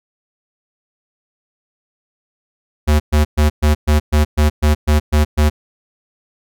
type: tone bursts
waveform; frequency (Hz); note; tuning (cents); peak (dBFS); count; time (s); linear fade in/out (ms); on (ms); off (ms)
square; 75.4; D2; +46; -10; 11; 2.87-5.5; 20; 130; 120
effects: none